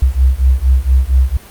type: beating tone pair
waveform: sine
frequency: 63 / 67.3 Hz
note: B1 / C2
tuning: +35 / +49 cents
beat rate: 4.3 Hz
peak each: -11 dBFS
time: 0.02-1.37 s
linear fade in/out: 5 ms
effects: pink hiss -38 dBFS RMS until 1.5 s + Opus 48 kbps